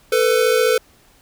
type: tone pair together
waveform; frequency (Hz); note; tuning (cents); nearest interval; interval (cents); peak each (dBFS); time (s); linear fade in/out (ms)
square; 444.7 / 499.2; A4 / B4; +18 / +19; major second; 201; -17; 0.12-0.78; 5
effects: pink hiss -53 dBFS RMS until 1.21 s